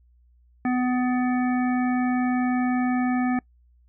harmonic tone, 250.3 Hz, B3, 23 cents sharp, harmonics 1 / 3 / 5 / 7 / 9, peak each -21 / -29 / -36 / -35 / -39 dBFS, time 0.65-3.39 s, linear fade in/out 2 ms, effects noise-tail reverb RT60 0.1 s tail -24 dB re dry + added 60 Hz sine -55 dBFS peak until 3.88 s

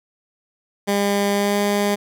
15% pulse tone with pitch glide, 201.6 to 203.9 Hz, G3 to G#3, +49 to -32 cents, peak -11 dBFS, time 0.87-1.96 s, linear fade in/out 20 ms, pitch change +19 cents, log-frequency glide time 1.31-1.59 s, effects none

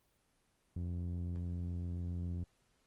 sawtooth tone with low-pass filter, 87.31 Hz, F2, in tune, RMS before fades -39 dBFS, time 0.76-2.44 s, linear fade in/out 5 ms, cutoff 210 Hz, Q 0.8, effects pink hiss -75 dBFS RMS until 2.86 s + Opus 24 kbps

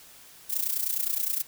violet noise with amplitude modulation, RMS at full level -25 dBFS, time 0.49-1.43 s, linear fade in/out 20 ms, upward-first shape sine, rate 29.7 Hz, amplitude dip 80%, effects white hiss -51 dBFS RMS until 1.47 s

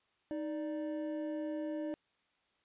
triangle tone pair together, 311.1 / 587.3 Hz, D#4 / D5, 0 / 0 cents, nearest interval major seventh, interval 1100 cents, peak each -35 / -39 dBFS, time 0.31-1.94 s, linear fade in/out 0 ms, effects white hiss -75 dBFS RMS until 2.64 s + resampled to 8000 Hz

